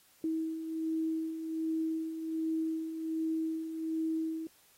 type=beating tone pair; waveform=sine; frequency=320 / 321.3 Hz; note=D#4 / E4; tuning=+49 / -44 cents; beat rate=1.3 Hz; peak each=-40 / -32 dBFS; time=0.24-4.47 s; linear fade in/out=2 ms; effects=white hiss -64 dBFS RMS until 4.77 s + AAC 48 kbps